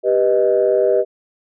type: chord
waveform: sine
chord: G augmented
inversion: none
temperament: equal with one note detuned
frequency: 392 / 490.5 / 622.3 Hz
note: G4 / B4 / D#5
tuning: 0 / -12 / 0 cents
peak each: -16 dBFS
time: 0.03-1.05 s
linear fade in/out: 50 ms
effects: tanh soft clip ceiling -4 dBFS